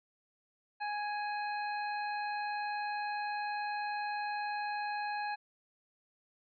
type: harmonic tone with a mistuned harmonic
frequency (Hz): 830.6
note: G#5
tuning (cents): 0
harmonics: 1 / 2 / 3 / 5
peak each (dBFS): -35 / -41 / -45 / -49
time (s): 0.8-5.36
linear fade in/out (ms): 20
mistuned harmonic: 3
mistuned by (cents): +20
effects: none